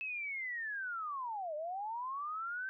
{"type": "linear two-way sweep", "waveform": "sine", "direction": "down then up", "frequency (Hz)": [2616, 587.3, 1565], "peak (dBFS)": -37, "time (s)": [0.01, 2.69], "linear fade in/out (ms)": 0, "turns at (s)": 1.55, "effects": []}